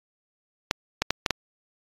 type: clicks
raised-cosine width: 0.2 ms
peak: -4 dBFS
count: 5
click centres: 0.711 / 1.02 / 1.106 / 1.262 / 1.307 s
effects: AAC 32 kbps